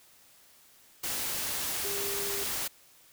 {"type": "tone in noise", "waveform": "sine", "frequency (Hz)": 400.9, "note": "G4", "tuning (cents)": 39, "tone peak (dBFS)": -37, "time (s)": [1.84, 2.44], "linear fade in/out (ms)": 10, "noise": "white", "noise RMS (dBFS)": -33, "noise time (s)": [1.03, 2.68], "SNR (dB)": -7, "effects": ["white hiss -59 dBFS RMS until 3.12 s"]}